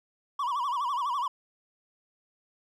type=tone with vibrato; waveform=triangle; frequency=1051 Hz; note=C6; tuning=7 cents sharp; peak=-25 dBFS; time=0.39-1.28 s; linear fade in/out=5 ms; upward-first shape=sine; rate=12 Hz; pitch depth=180 cents each way; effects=none